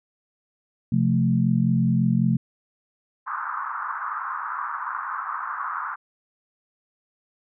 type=chord; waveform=sine; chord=F major; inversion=second; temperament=equal; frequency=130.81 / 174.61 / 220 Hz; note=C3 / F3 / A3; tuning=0 / 0 / 0 cents; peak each=-22 dBFS; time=0.92-2.37 s; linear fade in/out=5 ms
type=band-pass noise; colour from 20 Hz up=white; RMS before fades=-30 dBFS; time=3.26-5.96 s; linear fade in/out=20 ms; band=990 to 1400 Hz; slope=48 dB/octave
effects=none